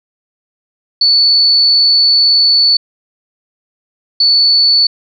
sine tone bursts at uneven times, 4461 Hz, C#8, 10 cents sharp, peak -6 dBFS, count 2, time 1.01-2.77 / 4.2-4.87 s, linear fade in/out 5 ms, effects none

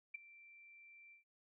sine tone with ADSR envelope, 2349 Hz, D7, in tune, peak -39 dBFS, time 0.14-1.24 s, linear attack 9 ms, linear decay 11 ms, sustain -19 dB, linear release 120 ms, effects none

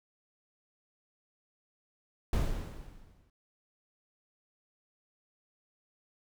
brown noise with exponential decay, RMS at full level -26 dBFS, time 2.33-3.3 s, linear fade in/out 2 ms, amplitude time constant 210 ms, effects none

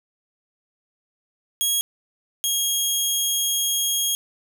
15% pulse tone pair in turn, 3300 / 3270 Hz, G#7 / G#7, -12 / -28 cents, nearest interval unison, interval 16 cents, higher first, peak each -12 / -13 dBFS, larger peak first, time 1.61-1.81 / 2.44-4.15 s, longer second, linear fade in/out 0 ms, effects none

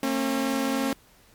sawtooth tone pair together, 226.9 / 270.2 Hz, A#3 / C#4, -47 / -44 cents, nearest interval minor third, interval 303 cents, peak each -25 / -21 dBFS, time 0.03-0.93 s, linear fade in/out 2 ms, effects pink hiss -57 dBFS RMS until 1.34 s + MP3 96 kbps

